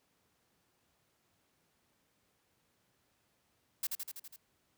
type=noise with echo; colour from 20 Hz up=blue; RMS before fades=-34 dBFS; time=3.83-3.87 s; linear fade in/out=5 ms; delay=82 ms; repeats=6; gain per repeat=-3 dB; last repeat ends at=4.362 s; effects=pink hiss -75 dBFS RMS until 4.77 s + high-pass 80 Hz 12 dB/octave